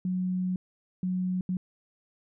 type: tone bursts at uneven times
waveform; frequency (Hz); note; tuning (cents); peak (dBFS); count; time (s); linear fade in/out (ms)
sine; 183.5; F#3; -14; -26; 3; 0.05-0.56 / 1.03-1.41 / 1.49-1.57; 2
effects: none